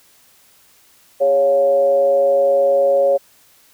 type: tone with frequency modulation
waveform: sine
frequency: 554.4 Hz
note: C#5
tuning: in tune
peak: -11 dBFS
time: 1.2-3.18 s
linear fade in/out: 20 ms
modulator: 150 Hz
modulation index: 0.48
effects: white hiss -52 dBFS RMS until 3.73 s